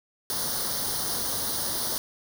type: noise with comb filter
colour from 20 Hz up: white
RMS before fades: -29 dBFS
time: 0.3-1.98 s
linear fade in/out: 0 ms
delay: 0.2 ms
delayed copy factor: +0.85
effects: none